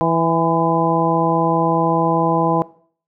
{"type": "harmonic tone with a mistuned harmonic", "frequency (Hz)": 164.81, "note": "E3", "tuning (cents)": 0, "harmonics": [1, 2, 3, 4, 5, 6], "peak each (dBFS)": [-21, -21, -21, -21, -21, -21], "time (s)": [0.01, 2.62], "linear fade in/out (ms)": 0, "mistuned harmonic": 6, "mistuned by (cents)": 35, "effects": ["noise-tail reverb RT60 0.5 s tail -20 dB re dry"]}